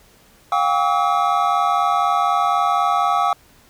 triangle tone cluster, 712 / 796 / 1137 / 1287 Hz, F5 / G5 / C#6 / E6, +33 / +26 / +44 / -42 cents, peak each -19 dBFS, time 0.52-3.33 s, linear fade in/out 2 ms, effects pink hiss -52 dBFS RMS until 3.69 s

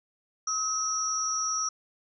sine tone cluster, 1282 / 5650 / 5870 Hz, E6 / F8 / F#8, -49 / +19 / -15 cents, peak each -31 dBFS, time 0.47-1.69 s, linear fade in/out 5 ms, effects none

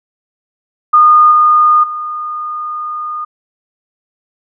sine tone with level steps, 1223 Hz, D#6, 30 cents flat, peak -3 / -5 / -18 dBFS, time 0.93-3.25 s, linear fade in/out 10 ms, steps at 1.31 / 1.83 s, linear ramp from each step 10 ms, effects none

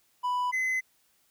triangle tone pair in turn, 990 / 2038 Hz, B5 / C7, +4 / -46 cents, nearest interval octave, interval 1250 cents, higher second, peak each -24 dBFS, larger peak neither, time 0.23-0.52 / 0.52-0.81 s, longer neither, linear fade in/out 20 ms, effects white hiss -68 dBFS RMS until 1.3 s

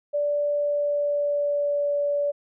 sine tone with pitch glide, 583 to 576.6 Hz, D5 to D5, -13 to -32 cents, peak -21 dBFS, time 0.13-2.32 s, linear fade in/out 20 ms, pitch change -19 cents, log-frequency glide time 0.51-1.95 s, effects none

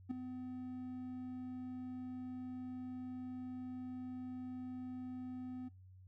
triangle tone with ADSR envelope, 253.3 Hz, B3, 44 cents sharp, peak -31 dBFS, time 0.09-5.69 s, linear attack 21 ms, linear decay 5 ms, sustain -10 dB, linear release 15 ms, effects noise-tail reverb RT60 0.3 s tail -22 dB re dry + added 93 Hz sine -56 dBFS peak until 6.07 s

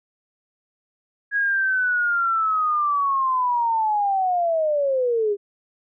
sine linear sweep, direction down, 1661.2 to 396.3 Hz, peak -18 dBFS, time 1.31-5.37 s, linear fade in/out 50 ms, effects none

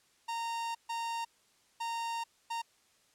45% pulse tone bursts at uneven times, 924 Hz, A#5, 16 cents flat, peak -34 dBFS, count 4, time 0.28-0.75 / 0.89-1.25 / 1.8-2.24 / 2.5-2.62 s, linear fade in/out 10 ms, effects white hiss -68 dBFS RMS until 3.14 s + low-pass 9000 Hz 12 dB/octave

